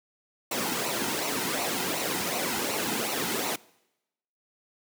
pink noise with flanger, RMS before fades -29 dBFS, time 0.51-3.56 s, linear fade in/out 5 ms, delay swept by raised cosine 0.59 to 1.79 ms, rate 2.7 Hz, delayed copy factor -0.6, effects noise-tail reverb RT60 0.9 s tail -23 dB re dry + high-pass 200 Hz 12 dB/octave

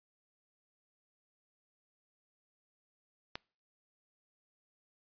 click, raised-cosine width 0.2 ms, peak -20 dBFS, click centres 3.355 s, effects noise-tail reverb RT60 0.4 s tail -26 dB re dry + resampled to 11025 Hz

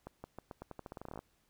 accelerating click train, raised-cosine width 1 ms, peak -30 dBFS, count 18, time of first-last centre 0.07-1.191 s, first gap 170 ms, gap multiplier 0.86, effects pink hiss -74 dBFS RMS until 1.49 s

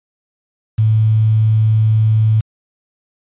sine tone with quantisation, 109.5 Hz, A2, 8 cents flat, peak -9 dBFS, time 0.78-2.41 s, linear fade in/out 10 ms, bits 6, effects resampled to 8000 Hz

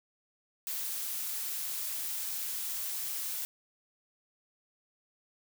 blue noise, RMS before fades -36 dBFS, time 0.67-3.45 s, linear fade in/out 0 ms, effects none

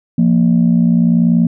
sine tone pair together, 172.57 / 233.1 Hz, F3 / A#3, -20 / 0 cents, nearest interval perfect fourth, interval 520 cents, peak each -10 dBFS, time 0.18-1.47 s, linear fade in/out 5 ms, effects tanh soft clip ceiling -3 dBFS

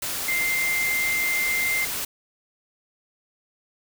sine tone in noise, 2093 Hz, C7, in tune, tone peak -22 dBFS, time 0.28-1.85 s, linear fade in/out 5 ms, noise white, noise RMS -29 dBFS, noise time 0.02-2.05 s, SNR +4 dB, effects none

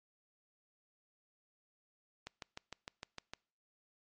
click train, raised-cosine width 0.2 ms, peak -26 dBFS, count 8, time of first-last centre 2.27-3.335 s, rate 6.57 Hz, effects noise-tail reverb RT60 0.5 s tail -26 dB re dry + MP3 48 kbps

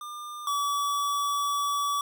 square tone pair in turn, 1200 / 1144.4 Hz, D6 / D6, +37 / -45 cents, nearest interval minor second, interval 82 cents, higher first, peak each -37 / -26 dBFS, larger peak second, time 0.01-0.47 / 0.47-2.01 s, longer second, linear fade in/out 2 ms, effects none

